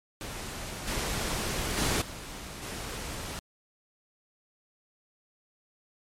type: noise with level steps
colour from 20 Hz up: pink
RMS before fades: -38 / -31 / -27 / -41 / -37 dBFS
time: 0.21-3.39 s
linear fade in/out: 0 ms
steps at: 0.87 / 1.77 / 2.01 / 2.62 s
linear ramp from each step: 10 ms
effects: low-pass 11000 Hz 12 dB/octave + MP3 64 kbps